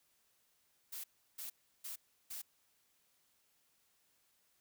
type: noise bursts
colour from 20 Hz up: blue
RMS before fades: -45 dBFS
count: 4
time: 0.92-2.42 s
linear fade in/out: 10 ms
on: 120 ms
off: 340 ms
effects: white hiss -75 dBFS RMS until 4.6 s